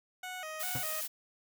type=tone with vibrato; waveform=15% pulse; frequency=679 Hz; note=F5; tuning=49 cents flat; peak=-33 dBFS; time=0.23-1.01 s; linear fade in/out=5 ms; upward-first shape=square; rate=2.5 Hz; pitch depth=140 cents each way
type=noise; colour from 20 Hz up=blue; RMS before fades=-37 dBFS; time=0.59-1.08 s; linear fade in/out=20 ms
type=tone with exponential decay; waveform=35% pulse; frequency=127.9 Hz; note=C3; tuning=39 cents flat; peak=-31 dBFS; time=0.75-0.85 s; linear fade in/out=5 ms; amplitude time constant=20 ms
effects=none